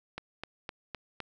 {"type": "click train", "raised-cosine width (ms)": 0.3, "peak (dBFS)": -21, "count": 5, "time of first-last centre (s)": [0.18, 1.203], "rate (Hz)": 3.91, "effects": []}